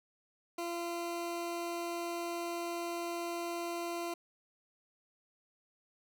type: tone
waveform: 20% pulse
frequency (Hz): 342.6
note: F4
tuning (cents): -33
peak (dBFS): -31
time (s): 0.58-4.14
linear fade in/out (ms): 5
effects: none